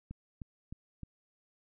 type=click train; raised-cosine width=5 ms; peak=-30 dBFS; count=4; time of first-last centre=0.11-1.033 s; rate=3.25 Hz; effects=none